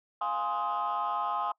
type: chord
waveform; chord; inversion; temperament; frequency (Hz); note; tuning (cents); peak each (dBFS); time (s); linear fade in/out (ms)
sine; F minor seventh; none; equal with one note detuned; 698.5 / 830.6 / 1046.5 / 1256.8; F5 / Ab5 / C6 / Eb6; 0 / 0 / 0 / +17; -36 / -32 / -32 / -32; 0.21-1.52; 5
effects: noise-tail reverb RT60 0.1 s tail -24 dB re dry + tanh soft clip ceiling -23 dBFS